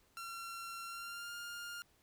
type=tone with pitch glide; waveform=sawtooth; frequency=1365 to 1408.2 Hz; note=F6 to F6; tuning=-40 to +14 cents; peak=-40 dBFS; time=0.17-1.82 s; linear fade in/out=0 ms; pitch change=+54 cents; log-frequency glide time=0.85-1.33 s; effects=pink hiss -71 dBFS RMS until 2.02 s